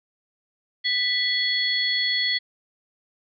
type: tone cluster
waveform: sine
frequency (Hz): 1979 / 3366 / 4373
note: B6 / G#7 / C#8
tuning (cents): +3 / +23 / -24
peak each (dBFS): -25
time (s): 0.84-2.39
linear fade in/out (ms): 20
effects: none